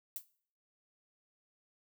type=noise with exponential decay; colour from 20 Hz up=violet; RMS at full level=-36 dBFS; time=0.16-0.25 s; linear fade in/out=1 ms; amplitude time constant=19 ms; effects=noise-tail reverb RT60 0.5 s tail -18 dB re dry